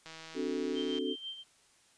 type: click train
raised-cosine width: 0.2 ms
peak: -30 dBFS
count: 150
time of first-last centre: 0.06-0.985 s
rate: 161 Hz
type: chord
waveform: sine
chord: D dominant seventh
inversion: third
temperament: equal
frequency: 261.6 / 293.7 / 370 / 440 Hz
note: C4 / D4 / F#4 / A4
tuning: 0 / 0 / 0 / 0 cents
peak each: -37 dBFS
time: 0.34-1.16 s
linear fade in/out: 50 ms
type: tone with tremolo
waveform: sine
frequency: 3140 Hz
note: G7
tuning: 2 cents sharp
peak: -37 dBFS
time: 0.74-1.44 s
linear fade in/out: 50 ms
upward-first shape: sine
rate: 6 Hz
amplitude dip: 65%
effects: white hiss -65 dBFS RMS until 1.97 s + resampled to 22050 Hz